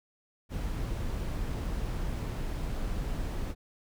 brown noise, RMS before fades -33 dBFS, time 0.49-3.55 s, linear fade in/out 50 ms, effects none

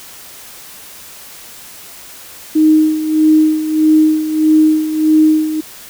sine tone with tremolo, 311.1 Hz, D#4, in tune, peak -5 dBFS, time 2.55-5.61 s, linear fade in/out 10 ms, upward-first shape sine, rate 1.6 Hz, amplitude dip 70%, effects white hiss -35 dBFS RMS until 5.89 s

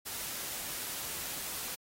white noise, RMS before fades -39 dBFS, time 0.05-1.76 s, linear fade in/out 20 ms, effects AAC 48 kbps

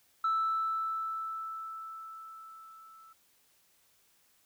sine tone with level ramp, 1318.5 Hz, E6, in tune, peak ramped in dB -24 to -53 dBFS, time 0.24-3.13 s, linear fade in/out 5 ms, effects tanh soft clip ceiling -24 dBFS + white hiss -68 dBFS RMS until 4.45 s

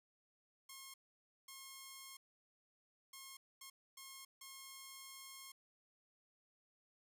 5% pulse tone bursts at uneven times, 1076 Hz, C6, 48 cents sharp, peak -40 dBFS, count 6, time 0.69-0.94 / 1.48-2.17 / 3.13-3.37 / 3.61-3.7 / 3.97-4.25 / 4.41-5.52 s, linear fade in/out 5 ms, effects none

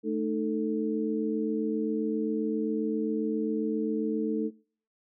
sine tone cluster, 220.2 / 307.7 / 442.5 Hz, A3 / D#4 / A4, +2 / -19 / +10 cents, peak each -31 dBFS, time 0.03-4.51 s, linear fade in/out 50 ms, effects noise-tail reverb RT60 0.5 s tail -24 dB re dry

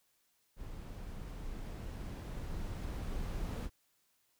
brown noise with level ramp, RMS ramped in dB -46 to -37 dBFS, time 0.56-3.7 s, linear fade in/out 50 ms, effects white hiss -75 dBFS RMS until 4.39 s

